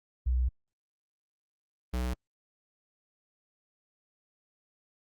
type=tone pair in turn; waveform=sine / square; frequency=62.3 / 61.91 Hz; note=B1 / B1; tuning=+16 / +5 cents; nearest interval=unison; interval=11 cents; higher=first; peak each=-24 / -29 dBFS; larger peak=first; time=0.26-0.49 / 1.93-2.14 s; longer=first; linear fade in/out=10 ms; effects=Opus 48 kbps